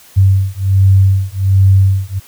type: beating tone pair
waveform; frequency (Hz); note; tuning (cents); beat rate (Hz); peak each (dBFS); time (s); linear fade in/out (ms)
sine; 95.8 / 97.1; G2 / G2; -39 / -16; 1.3; -10; 0.16-2.2; 20
effects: white hiss -42 dBFS RMS until 2.27 s